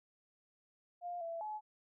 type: tone with pitch steps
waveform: sine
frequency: 703 / 668 / 853 Hz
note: F5 / E5 / G#5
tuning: +11 / +23 / +46 cents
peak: -39 dBFS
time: 1.01-1.61 s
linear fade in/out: 50 ms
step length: 200 ms
effects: none